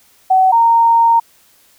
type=tone pair in turn; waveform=sine; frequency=754 / 923.9 Hz; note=F#5 / A#5; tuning=+32 / -16 cents; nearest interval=major third; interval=352 cents; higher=second; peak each=-7 dBFS; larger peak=neither; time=0.3-0.52 / 0.52-1.2 s; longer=second; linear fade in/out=10 ms; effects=white hiss -51 dBFS RMS until 1.78 s